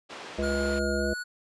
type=band-pass noise; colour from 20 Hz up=pink; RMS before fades=-42 dBFS; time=0.09-0.8 s; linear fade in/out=20 ms; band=350 to 4200 Hz; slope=12 dB/octave
type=harmonic tone; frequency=70 Hz; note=C#2; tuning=18 cents sharp; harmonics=1 / 3 / 5 / 7 / 9; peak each=-32 / -32 / -32 / -32 / -32 dBFS; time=0.38-1.14 s; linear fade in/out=10 ms
type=tone with pitch glide; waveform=square; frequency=1429 to 1467.5 Hz; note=F6 to F#6; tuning=+39 to -15 cents; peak=-33 dBFS; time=0.42-1.24 s; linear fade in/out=20 ms; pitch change=+46 cents; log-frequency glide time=0.97-1.12 s
effects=resampled to 22050 Hz